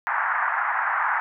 white band-pass noise, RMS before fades -24 dBFS, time 0.07-1.2 s, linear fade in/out 0 ms, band 780 to 1800 Hz, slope 48 dB/octave, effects none

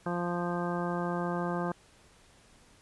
harmonic tone, 174.61 Hz, F3, in tune, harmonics 1 / 2 / 3 / 4 / 5 / 6 / 7 / 9, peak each -33 / -36 / -38 / -39 / -40 / -41 / -41 / -43 dBFS, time 0.06-1.72 s, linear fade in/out 2 ms, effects pink hiss -60 dBFS RMS until 2.81 s + resampled to 24000 Hz

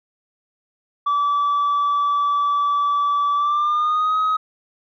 sine tone with pitch glide, 1154 to 1265.7 Hz, D6 to D#6, -31 to +29 cents, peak -14 dBFS, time 1.06-4.37 s, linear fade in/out 10 ms, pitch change +160 cents, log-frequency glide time 3.35-4.17 s, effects tanh soft clip ceiling -15 dBFS

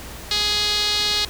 sawtooth tone with band-pass filter, 416.8 Hz, G#4, 6 cents sharp, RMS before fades -21 dBFS, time 0.31-1.25 s, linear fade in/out 2 ms, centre 4100 Hz, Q 4.1, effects added 60 Hz sine -39 dBFS peak until 1.29 s + pink hiss -37 dBFS RMS until 1.29 s

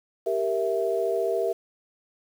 sine chord, E diminished, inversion first, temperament equal, 392 / 466.2 / 659.3 Hz, G4 / Bb4 / E5, 0 / 0 / 0 cents, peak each -27 dBFS, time 0.26-1.53 s, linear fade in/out 10 ms, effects 8-bit

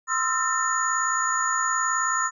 sine tone cluster, 1038 / 1296 / 1355 / 1805 / 6820 Hz, C6 / E6 / E6 / A6 / G#8, -14 / -30 / +47 / +44 / +45 cents, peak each -28 dBFS, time 0.07-2.31 s, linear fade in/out 50 ms, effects none

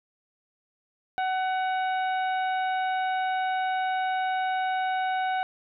harmonic tone with a mistuned harmonic, 750 Hz, F#5, 23 cents sharp, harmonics 1 / 2 / 3 / 4 / 5, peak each -25 / -33 / -39 / -44 / -45 dBFS, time 1.18-5.43 s, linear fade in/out 0 ms, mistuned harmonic 4, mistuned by -60 cents, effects none

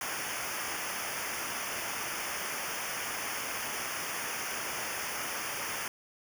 pink noise with comb filter, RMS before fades -36 dBFS, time 0.01-5.88 s, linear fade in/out 2 ms, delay 0.25 ms, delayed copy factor -1, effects none

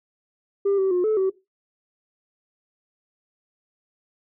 sine tone with pitch steps, 397.8 / 383.6 / 358.7 / 433.6 / 380.9 Hz, G4 / G4 / F4 / A4 / G4, +25 / -37 / +46 / -25 / -50 cents, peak -16 dBFS, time 0.65-1.3 s, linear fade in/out 10 ms, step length 130 ms, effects noise-tail reverb RT60 0.2 s tail -17 dB re dry + tanh soft clip ceiling -16 dBFS

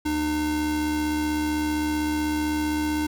square tone pair together, 75.7 / 302.8 Hz, D#2 / D#4, -47 / -47 cents, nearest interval 2 octaves, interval 2400 cents, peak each -34 / -24 dBFS, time 0.05-3.07 s, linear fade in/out 10 ms, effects none

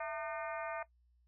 harmonic tone with a mistuned harmonic, 303.6 Hz, D#4, 42 cents flat, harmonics 2 / 3 / 4 / 5 / 6 / 7 / 8, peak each -40 / -44 / -46 / -48 / -50 / -51 / -52 dBFS, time 0-0.83 s, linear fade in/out 5 ms, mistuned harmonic 2, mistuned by +150 cents, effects noise-tail reverb RT60 0.1 s tail -17 dB re dry + added 60 Hz sine -67 dBFS peak until 1.27 s

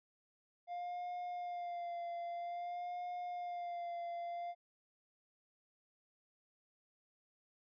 triangle tone with vibrato, 701 Hz, F5, 6 cents sharp, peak -38 dBFS, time 0.67-4.55 s, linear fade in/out 50 ms, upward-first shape sine, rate 0.51 Hz, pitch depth 30 cents each way, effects resampled to 11025 Hz

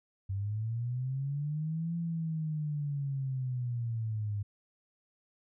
sine linear two-way sweep, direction up then down, 95.2 to 170 to 100.9 Hz, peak -31 dBFS, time 0.29-4.43 s, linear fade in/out 10 ms, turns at 1.96 s, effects none

